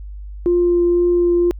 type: tone with vibrato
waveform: sine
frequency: 349.2 Hz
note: F4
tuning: in tune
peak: -11 dBFS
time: 0.46-1.51 s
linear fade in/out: 0 ms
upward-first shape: triangle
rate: 2 Hz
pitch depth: 10 cents each way
effects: tanh soft clip ceiling -7 dBFS + added 50 Hz sine -29 dBFS peak until 1.59 s